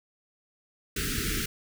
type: band-stop noise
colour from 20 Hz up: pink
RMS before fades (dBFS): -30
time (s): 0.96-1.46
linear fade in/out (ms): 5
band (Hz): 450 to 1300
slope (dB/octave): 96
effects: none